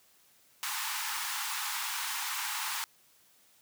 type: high-pass noise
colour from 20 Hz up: pink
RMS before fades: -35 dBFS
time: 0.63-2.84 s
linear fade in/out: 0 ms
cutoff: 820 Hz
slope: 96 dB/octave
effects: white hiss -64 dBFS RMS until 3.61 s + high-pass 60 Hz 12 dB/octave

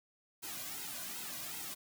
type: noise with flanger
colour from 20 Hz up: white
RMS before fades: -43 dBFS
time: 0.42-1.75 s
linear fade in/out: 20 ms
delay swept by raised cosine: 1.7 to 2.3 ms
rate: 2.6 Hz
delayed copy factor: -0.9
effects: none

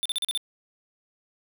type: tone bursts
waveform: square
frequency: 3561 Hz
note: A7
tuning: 20 cents sharp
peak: -25 dBFS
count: 6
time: 0.03-0.375 s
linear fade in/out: 0 ms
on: 25 ms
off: 39 ms
effects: none

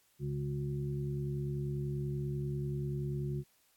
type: harmonic tone with a mistuned harmonic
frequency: 70.3 Hz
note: C#2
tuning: 25 cents sharp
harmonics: 1 / 2 / 3 / 5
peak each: -46 / -34 / -45 / -42 dBFS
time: 0.19-3.44 s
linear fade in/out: 50 ms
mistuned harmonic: 5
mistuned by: +45 cents
effects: white hiss -70 dBFS RMS until 3.76 s + AAC 64 kbps

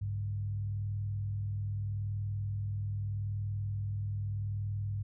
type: tone with frequency modulation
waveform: sine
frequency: 101.3 Hz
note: G#2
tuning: 43 cents flat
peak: -32 dBFS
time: 0.01-5.03 s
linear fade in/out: 10 ms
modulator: 40.8 Hz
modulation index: 0.44
effects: none

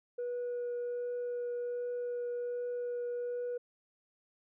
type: tone with vibrato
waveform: sine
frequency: 485.5 Hz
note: B4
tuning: 30 cents flat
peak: -32 dBFS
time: 0.18-3.58 s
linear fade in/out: 10 ms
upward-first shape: triangle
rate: 1.3 Hz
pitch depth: 9 cents each way
effects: tanh soft clip ceiling -32 dBFS

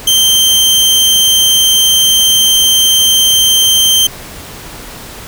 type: tone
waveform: sawtooth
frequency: 3136 Hz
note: G7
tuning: in tune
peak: -3 dBFS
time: 0.07-4.07 s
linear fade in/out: 5 ms
effects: pink hiss -29 dBFS RMS until 5.27 s

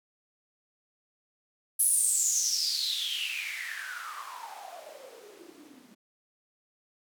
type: noise with band-pass filter sweep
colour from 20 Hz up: blue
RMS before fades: -32 dBFS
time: 1.79-5.95 s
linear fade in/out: 10 ms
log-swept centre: 11000 to 220 Hz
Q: 9.8
effects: none

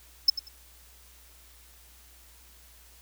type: tone with echo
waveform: triangle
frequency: 5260 Hz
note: E8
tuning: 5 cents flat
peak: -13 dBFS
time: 0.28-0.3 s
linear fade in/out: 5 ms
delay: 93 ms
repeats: 2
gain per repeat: -14 dB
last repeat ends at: 0.486 s
effects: added 60 Hz sine -56 dBFS peak until 3.01 s + white hiss -56 dBFS RMS until 3.01 s

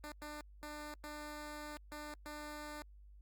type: tone bursts at uneven times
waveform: 10% pulse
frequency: 298.7 Hz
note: D4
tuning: 29 cents sharp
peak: -37 dBFS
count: 6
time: 0.04-0.12 / 0.22-0.41 / 0.63-0.94 / 1.04-1.77 / 1.92-2.14 / 2.26-2.82 s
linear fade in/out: 0 ms
effects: added 50 Hz sine -55 dBFS peak until 3.21 s + Opus 48 kbps

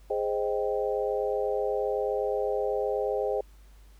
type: chord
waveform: sine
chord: Ab major seventh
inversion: none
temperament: equal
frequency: 415.3 / 523.3 / 622.3 / 784 Hz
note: Ab4 / C5 / Eb5 / G5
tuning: 0 / 0 / 0 / 0 cents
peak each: -29 / -30 / -33 / -35 dBFS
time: 0.1-3.41 s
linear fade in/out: 5 ms
effects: added 50 Hz sine -50 dBFS peak until 3.99 s + pink hiss -63 dBFS RMS until 3.99 s

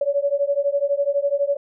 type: beating tone pair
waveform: sine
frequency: 560 / 572 Hz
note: C#5 / D5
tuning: +18 / -46 cents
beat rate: 12 Hz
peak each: -21 dBFS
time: 0.01-1.57 s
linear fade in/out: 5 ms
effects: none

